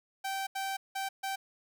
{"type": "tone bursts at uneven times", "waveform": "sawtooth", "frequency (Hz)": 777, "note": "G5", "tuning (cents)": -16, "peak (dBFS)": -29, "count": 4, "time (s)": [[0.24, 0.47], [0.55, 0.77], [0.95, 1.09], [1.23, 1.36]], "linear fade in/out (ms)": 10, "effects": []}